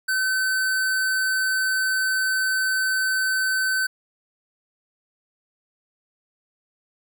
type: tone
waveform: square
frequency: 1528 Hz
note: G6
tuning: 45 cents flat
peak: -21 dBFS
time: 0.08-3.87 s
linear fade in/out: 10 ms
effects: none